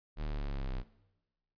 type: linear sweep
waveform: square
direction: down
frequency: 38.89 to 31 Hz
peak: -35 dBFS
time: 0.16-0.84 s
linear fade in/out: 50 ms
effects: noise-tail reverb RT60 1.0 s tail -18 dB re dry + resampled to 11025 Hz